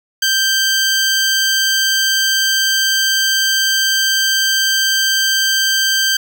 15% pulse tone, 1568 Hz, G6, in tune, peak -6 dBFS, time 0.22-6.17 s, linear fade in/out 5 ms, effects none

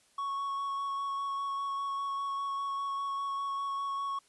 triangle tone with vibrato, 1108.7 Hz, C#6, in tune, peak -30 dBFS, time 0.18-4.19 s, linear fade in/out 5 ms, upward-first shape square, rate 5 Hz, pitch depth 8 cents each way, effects white hiss -66 dBFS RMS until 4.28 s + resampled to 24000 Hz

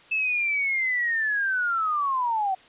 sine linear sweep, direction down, 2631 to 740 Hz, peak -22 dBFS, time 0.11-2.55 s, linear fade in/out 10 ms, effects white hiss -52 dBFS RMS until 2.68 s + resampled to 8000 Hz

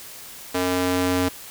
square tone with high-pass filter sweep, 90.9 Hz, F#2, 30 cents flat, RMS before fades -22 dBFS, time 0.54-1.29 s, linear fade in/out 10 ms, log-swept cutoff 350 to 210 Hz, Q 1.1, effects white hiss -40 dBFS RMS until 1.5 s

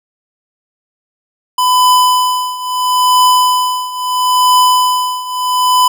square tone with tremolo, 1003 Hz, B5, 26 cents sharp, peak -6 dBFS, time 1.58-5.88 s, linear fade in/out 5 ms, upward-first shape triangle, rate 0.75 Hz, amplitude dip 85%, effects none

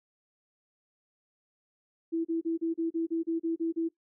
sine tone bursts, 329.6 Hz, E4, in tune, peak -26 dBFS, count 11, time 2.12-3.89 s, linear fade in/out 20 ms, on 130 ms, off 34 ms, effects noise-tail reverb RT60 0.1 s tail -18 dB re dry

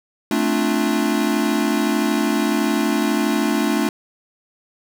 square chord, D minor seventh, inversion second, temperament equal with one note detuned, 220 / 261.6 / 293.7 / 346.8 Hz, A3 / C4 / D4 / F4, 0 / 0 / 0 / -12 cents, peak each -22 / -26 / -22 / -25 dBFS, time 0.31-3.89 s, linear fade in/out 2 ms, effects none

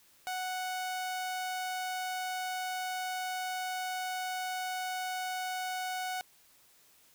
sawtooth tone, 740 Hz, F#5, in tune, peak -30 dBFS, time 0.27-6.21 s, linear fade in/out 0 ms, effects white hiss -63 dBFS RMS until 7.14 s

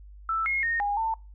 sine tone with pitch steps, 1323 / 2154 / 1847 / 816 / 895 Hz, E6 / C7 / A#6 / G#5 / A5, +6 / +50 / -16 / -31 / +29 cents, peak -24 dBFS, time 0.29-1.14 s, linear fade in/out 2 ms, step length 170 ms, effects noise-tail reverb RT60 0.3 s tail -24 dB re dry + added 50 Hz sine -44 dBFS peak until 1.34 s

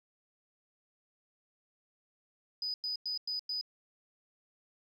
sine tone bursts, 4978 Hz, D#8, in tune, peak -32 dBFS, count 5, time 2.62-3.612 s, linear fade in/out 2 ms, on 120 ms, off 98 ms, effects tanh soft clip ceiling -28 dBFS

